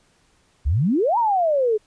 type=exponential two-way sweep; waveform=sine; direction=up then down; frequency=60.9 to 979 to 413.9 Hz; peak=-16 dBFS; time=0.65-1.78 s; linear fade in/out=20 ms; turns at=1.18 s; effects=pink hiss -61 dBFS RMS until 1.86 s + resampled to 22050 Hz